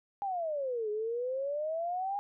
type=exponential two-way sweep; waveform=sine; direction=down then up; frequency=820 to 415.3 to 820 Hz; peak=-31 dBFS; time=0.22-2.19 s; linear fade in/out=0 ms; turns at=0.9 s; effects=none